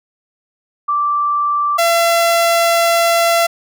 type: tone pair in turn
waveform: sine / sawtooth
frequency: 1170 / 677.3 Hz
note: D6 / E5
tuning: -7 / +47 cents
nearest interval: major sixth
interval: 946 cents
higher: first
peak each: -13 / -7 dBFS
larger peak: second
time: 0.88-1.78 / 1.78-3.47 s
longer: second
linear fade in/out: 10 ms
effects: none